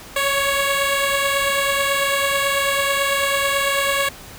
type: beating tone pair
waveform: 10% pulse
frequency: 554.4 / 563.5 Hz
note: C#5 / C#5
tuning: 0 / +28 cents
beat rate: 9.1 Hz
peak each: -10 / -17 dBFS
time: 0.16-4.09 s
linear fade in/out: 5 ms
effects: pink hiss -39 dBFS RMS until 4.38 s